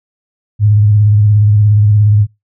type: tone with vibrato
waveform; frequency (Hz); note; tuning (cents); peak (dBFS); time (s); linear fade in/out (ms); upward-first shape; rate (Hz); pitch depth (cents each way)
sine; 104.7; G#2; +15; -5; 0.59-2.27; 50; square; 17; 36
effects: noise-tail reverb RT60 0.2 s tail -23 dB re dry